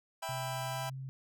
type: chord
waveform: sawtooth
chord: E minor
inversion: none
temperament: just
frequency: 659.3 / 791.1 / 988.9 Hz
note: E5 / G5 / B5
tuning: 0 / +16 / +2 cents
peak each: -37 dBFS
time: 0.22-0.9 s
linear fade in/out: 10 ms
type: tone with pitch glide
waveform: sine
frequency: 127.6 to 133.1 Hz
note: C3 to C3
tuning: -43 to +30 cents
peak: -39 dBFS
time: 0.29-1.09 s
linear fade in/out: 0 ms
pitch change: +73 cents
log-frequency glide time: 0.65-0.96 s
effects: none